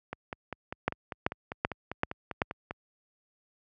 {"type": "two click trains", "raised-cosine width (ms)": 0.5, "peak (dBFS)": [-10, -20], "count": [5, 14], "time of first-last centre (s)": [[0.88, 2.418], [0.13, 2.709]], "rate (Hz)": [2.6, 5.04], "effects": ["high-pass 60 Hz 12 dB/octave"]}